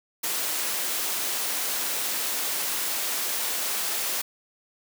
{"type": "high-pass noise", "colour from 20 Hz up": "white", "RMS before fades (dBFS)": -28, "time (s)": [0.23, 4.22], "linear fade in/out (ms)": 10, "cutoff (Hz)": 290, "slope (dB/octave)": 12, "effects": []}